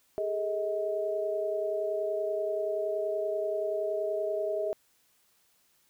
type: tone cluster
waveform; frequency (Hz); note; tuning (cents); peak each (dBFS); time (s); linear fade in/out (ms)
sine; 406.4 / 436.9 / 634; G#4 / A4 / D#5; -38 / -12 / +32; -33 / -38 / -30; 0.18-4.73; 0
effects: white hiss -68 dBFS RMS until 5.89 s